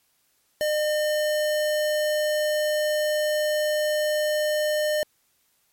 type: tone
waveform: square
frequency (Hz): 606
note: D#5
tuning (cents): -46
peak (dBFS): -22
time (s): 0.61-5.03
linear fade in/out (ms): 0
effects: white hiss -67 dBFS RMS until 5.72 s + MP3 64 kbps